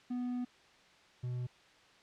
triangle tone pair in turn, 246.9 / 123.84 Hz, B3 / B2, 0 / +5 cents, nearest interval octave, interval 1195 cents, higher first, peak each -32 / -33 dBFS, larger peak first, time 0.1-0.45 / 1.23-1.47 s, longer first, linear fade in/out 10 ms, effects white hiss -62 dBFS RMS until 2.02 s + low-pass 4000 Hz 12 dB/octave

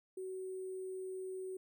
sine tone with sample-and-hold, 375.2 Hz, F#4, 24 cents sharp, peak -40 dBFS, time 0.17-1.57 s, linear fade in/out 5 ms, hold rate 8820 Hz, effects none

